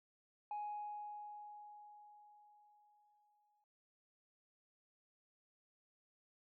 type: tone with exponential decay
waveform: sine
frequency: 834 Hz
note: G#5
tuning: 7 cents sharp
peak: -38 dBFS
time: 0.51-3.64 s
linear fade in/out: 2 ms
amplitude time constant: 680 ms
effects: noise-tail reverb RT60 0.7 s tail -24 dB re dry + tanh soft clip ceiling -38 dBFS